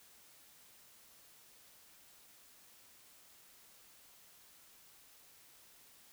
silence, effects white hiss -62 dBFS RMS until 6.12 s

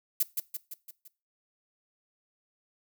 violet noise with echo, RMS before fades -25 dBFS, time 0.2-0.23 s, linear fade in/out 5 ms, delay 170 ms, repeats 5, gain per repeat -5 dB, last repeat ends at 1.08 s, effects noise-tail reverb RT60 0.3 s tail -20 dB re dry

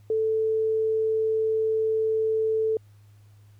sine tone, 440 Hz, A4, in tune, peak -21 dBFS, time 0.1-2.77 s, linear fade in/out 2 ms, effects added 103 Hz sine -50 dBFS peak until 3.59 s + pink hiss -66 dBFS RMS until 3.59 s

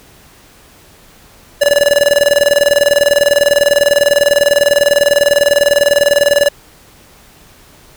square tone with tremolo, 575 Hz, D5, 37 cents flat, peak -6 dBFS, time 1.61-6.49 s, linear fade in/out 10 ms, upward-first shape square, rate 20 Hz, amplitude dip 80%, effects pink hiss -43 dBFS RMS until 7.96 s

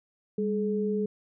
sine tone pair together, 200.8 / 425.3 Hz, G3 / G#4, +42 / +41 cents, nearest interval octave + minor second, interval 1299 cents, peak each -28 / -28 dBFS, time 0.38-1.06 s, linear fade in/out 5 ms, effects none

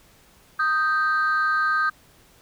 sine tone pair together, 1243 / 1566.1 Hz, D#6 / G6, -2 / -2 cents, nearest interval major third, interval 400 cents, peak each -20 dBFS, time 0.59-1.9 s, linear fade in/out 10 ms, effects tanh soft clip ceiling -15 dBFS + pink hiss -55 dBFS RMS until 2.41 s

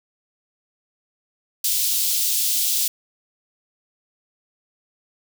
white high-pass noise, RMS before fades -21 dBFS, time 1.64-2.88 s, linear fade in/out 5 ms, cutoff 3300 Hz, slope 24 dB/octave, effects none

